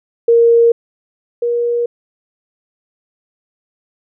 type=tone pair in turn; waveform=sine; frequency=466.2 / 475.4 Hz; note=A#4 / A#4; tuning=0 / +34 cents; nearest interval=unison; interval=34 cents; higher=second; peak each=-6 / -13 dBFS; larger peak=first; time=0.28-0.72 / 1.42-1.86 s; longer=neither; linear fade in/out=5 ms; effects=none